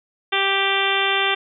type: harmonic tone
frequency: 392 Hz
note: G4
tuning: in tune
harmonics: 1 / 2 / 3 / 4 / 5 / 6 / 7 / 8 / 9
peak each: -26 / -26 / -26 / -26 / -26 / -26 / -26 / -26 / -26 dBFS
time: 0.32-1.35 s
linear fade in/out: 10 ms
effects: none